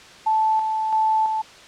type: tone with tremolo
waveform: sine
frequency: 875 Hz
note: A5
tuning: 10 cents flat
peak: -16 dBFS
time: 0.26-1.42 s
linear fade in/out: 10 ms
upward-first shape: square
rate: 1.5 Hz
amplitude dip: 40%
effects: white hiss -44 dBFS RMS until 1.67 s + low-pass 5000 Hz 12 dB/octave